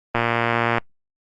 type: click train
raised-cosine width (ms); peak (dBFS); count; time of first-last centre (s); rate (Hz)
0.5; -4; 75; 0.15-0.782; 117
effects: noise-tail reverb RT60 0.1 s tail -24 dB re dry + Opus 24 kbps